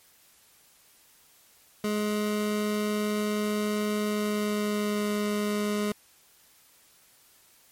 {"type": "tone with pitch glide", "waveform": "25% pulse", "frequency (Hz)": [210, 208.1], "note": ["G#3", "G#3"], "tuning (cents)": [19, 4], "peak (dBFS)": -22, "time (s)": [1.84, 5.92], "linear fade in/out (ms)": 2, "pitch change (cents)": -15, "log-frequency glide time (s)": [4.05, 5.03], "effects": ["white hiss -59 dBFS RMS until 7.71 s", "MP3 64 kbps"]}